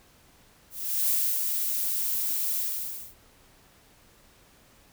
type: noise with ADSR envelope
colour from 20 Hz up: violet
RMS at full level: -24 dBFS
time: 0.7-3.15 s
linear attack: 380 ms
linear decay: 310 ms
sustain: -4 dB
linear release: 580 ms
effects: pink hiss -58 dBFS RMS until 4.92 s